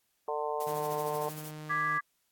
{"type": "harmonic tone", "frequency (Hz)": 149.6, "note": "D3", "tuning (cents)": 32, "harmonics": [3, 4, 5, 6, 7], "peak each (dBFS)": [-35, -37, -38, -37, -39], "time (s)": [0.28, 1.29], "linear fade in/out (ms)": 2}
{"type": "noise with tremolo", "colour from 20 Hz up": "blue", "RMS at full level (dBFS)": -43, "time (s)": [0.6, 1.51], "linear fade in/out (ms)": 2, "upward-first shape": "sine", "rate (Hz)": 13, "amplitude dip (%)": 65}
{"type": "tone", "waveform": "sawtooth", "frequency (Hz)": 153.2, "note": "D#3", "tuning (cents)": -27, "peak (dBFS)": -37, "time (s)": [0.66, 1.99], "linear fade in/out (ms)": 20}
{"type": "chord", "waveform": "sine", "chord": "G# diminished", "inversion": "second", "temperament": "equal", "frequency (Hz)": [1174.7, 1661.2, 1975.5], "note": ["D6", "G#6", "B6"], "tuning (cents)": [0, 0, 0], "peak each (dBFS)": [-30, -32, -36], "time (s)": [1.69, 2.01], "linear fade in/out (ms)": 20}
{"effects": ["white hiss -75 dBFS RMS until 2.31 s", "AAC 64 kbps"]}